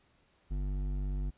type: tone with hard clipping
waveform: sine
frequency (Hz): 48.57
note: G1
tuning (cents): -15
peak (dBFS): -33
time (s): 0.5-1.31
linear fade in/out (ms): 20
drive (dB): 11
effects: pink hiss -69 dBFS RMS until 1.37 s + resampled to 8000 Hz